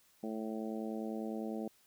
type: harmonic tone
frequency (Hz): 110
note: A2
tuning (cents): 0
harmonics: 2 / 3 / 4 / 5 / 6 / 7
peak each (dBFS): -39 / -43 / -45 / -47 / -49 / -50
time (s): 0.23-1.68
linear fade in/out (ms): 5
effects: white hiss -68 dBFS RMS until 1.86 s